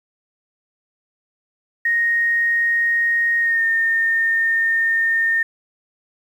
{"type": "tone with pitch glide", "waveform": "sine", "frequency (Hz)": [1864.7, 1824.2], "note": ["A#6", "A#6"], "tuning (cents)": [0, -38], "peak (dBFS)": -15, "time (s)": [1.85, 5.43], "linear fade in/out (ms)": 5, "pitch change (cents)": -38, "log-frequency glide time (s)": [3.4, 3.64], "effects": ["8-bit"]}